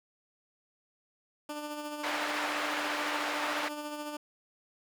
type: tone with tremolo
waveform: 15% pulse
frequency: 297.3 Hz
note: D4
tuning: 21 cents sharp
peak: -29 dBFS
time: 1.49-4.17 s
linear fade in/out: 5 ms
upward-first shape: sine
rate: 14 Hz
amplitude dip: 40%
type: band-pass noise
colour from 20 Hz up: white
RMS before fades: -34 dBFS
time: 2.03-3.69 s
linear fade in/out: 10 ms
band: 640 to 1900 Hz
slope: 12 dB/octave
effects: none